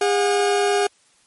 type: tone pair together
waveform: 40% pulse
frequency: 406.6 / 723.9 Hz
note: G#4 / F#5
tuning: -37 / -38 cents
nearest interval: minor seventh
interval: 999 cents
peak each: -17 / -21 dBFS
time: 0.01-0.87 s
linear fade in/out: 5 ms
effects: white hiss -58 dBFS RMS until 1.26 s + MP3 48 kbps